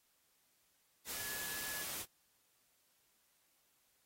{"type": "tone in noise", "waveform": "sine", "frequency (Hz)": 1700, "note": "G#6", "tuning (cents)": 40, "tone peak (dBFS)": -48, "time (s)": [1.12, 1.86], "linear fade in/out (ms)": 50, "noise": "white", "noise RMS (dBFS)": -43, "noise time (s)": [1.05, 2.06], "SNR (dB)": -8, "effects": ["white hiss -75 dBFS RMS until 4.05 s", "AAC 48 kbps"]}